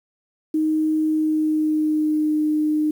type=tone with pitch glide; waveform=sine; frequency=311.7 to 305.1 Hz; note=D#4 to D#4; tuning=+3 to -34 cents; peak=-17 dBFS; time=0.54-2.91 s; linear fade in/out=5 ms; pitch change=-37 cents; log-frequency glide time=1.05-2.39 s; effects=8-bit